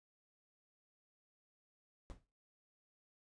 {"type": "noise with exponential decay", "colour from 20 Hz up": "brown", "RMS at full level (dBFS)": -45, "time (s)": [2.1, 2.25], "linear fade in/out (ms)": 0, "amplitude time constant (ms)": 32, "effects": ["noise-tail reverb RT60 0.4 s tail -24 dB re dry", "resampled to 22050 Hz"]}